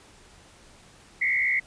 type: tone with frequency modulation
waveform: sine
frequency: 2093 Hz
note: C7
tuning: in tune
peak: -21 dBFS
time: 1.21-1.6 s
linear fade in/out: 10 ms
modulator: 66.3 Hz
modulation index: 1.9
effects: pink hiss -53 dBFS RMS until 1.66 s + resampled to 22050 Hz